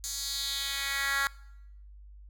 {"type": "tone with high-pass filter sweep", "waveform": "10% pulse", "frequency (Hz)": 276.7, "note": "C#4", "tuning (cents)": -3, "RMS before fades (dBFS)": -32, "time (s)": [0.04, 1.27], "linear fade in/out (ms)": 0, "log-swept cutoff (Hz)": [6100, 1500], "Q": 2.3, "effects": ["noise-tail reverb RT60 0.8 s tail -22 dB re dry", "added 50 Hz sine -47 dBFS peak until 2.29 s"]}